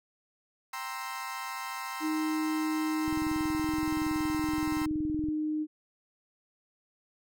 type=chord; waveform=30% pulse; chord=C dominant seventh; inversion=second; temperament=equal; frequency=784 / 932.3 / 1046.5 / 1318.5 Hz; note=G5 / Bb5 / C6 / E6; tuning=0 / 0 / 0 / 0 cents; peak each=-41 / -39 / -36 / -40 dBFS; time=0.73-4.86 s; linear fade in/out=5 ms
type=tone with pitch glide; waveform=sine; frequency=311.9 to 306.7 Hz; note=D#4 to D#4; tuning=+4 to -25 cents; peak=-28 dBFS; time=2-5.67 s; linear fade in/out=50 ms; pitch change=-29 cents; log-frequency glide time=3.6-5.16 s
type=click train; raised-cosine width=5 ms; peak=-28 dBFS; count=48; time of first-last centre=3.08-5.287 s; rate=21.3 Hz
effects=none